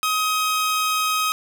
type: tone pair together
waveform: sawtooth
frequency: 1262 / 3180 Hz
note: D#6 / G7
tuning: +24 / +24 cents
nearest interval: octave + major third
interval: 1600 cents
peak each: -16 / -27 dBFS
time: 0.03-1.32 s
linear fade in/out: 0 ms
effects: none